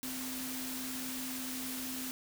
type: tone in noise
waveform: sine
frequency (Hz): 257.8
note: C4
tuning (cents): -26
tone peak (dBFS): -41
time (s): 0.03-2.11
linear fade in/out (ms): 0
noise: white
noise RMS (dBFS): -41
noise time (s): 0.03-2.11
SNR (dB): -3
effects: none